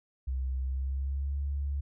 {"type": "tone with pitch glide", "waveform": "sine", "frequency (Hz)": [65, 70.47], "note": ["C2", "C#2"], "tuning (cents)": [-11, 29], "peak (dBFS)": -29, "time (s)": [0.27, 1.81], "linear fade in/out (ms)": 10, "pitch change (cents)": 140, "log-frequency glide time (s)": [0.61, 1.39], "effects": []}